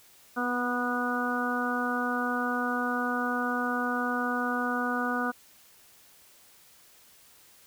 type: harmonic tone with a mistuned harmonic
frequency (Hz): 245.1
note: B3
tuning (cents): -13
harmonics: 1 / 2 / 3 / 4 / 5 / 6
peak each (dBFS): -31 / -36 / -35 / -38 / -33 / -32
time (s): 0.36-5.32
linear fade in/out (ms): 20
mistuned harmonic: 1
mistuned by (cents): +15
effects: white hiss -57 dBFS RMS until 7.66 s